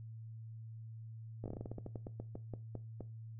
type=slowing click train; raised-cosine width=2 ms; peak=-30 dBFS; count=18; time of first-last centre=1.44-3.007 s; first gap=18 ms; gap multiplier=1.18; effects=noise-tail reverb RT60 0.3 s tail -17 dB re dry + added 112 Hz sine -46 dBFS peak until 3.39 s